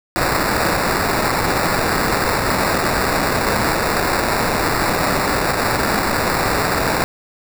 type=noise with sample-and-hold; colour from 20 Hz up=white; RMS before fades=-18 dBFS; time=0.16-7.04 s; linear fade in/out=0 ms; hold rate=3150 Hz; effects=none